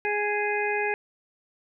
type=harmonic tone; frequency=415.3 Hz; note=G#4; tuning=in tune; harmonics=1 / 2 / 4 / 5 / 6; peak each=-28 / -30 / -31 / -33 / -31 dBFS; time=0.05-0.94 s; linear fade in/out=0 ms; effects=none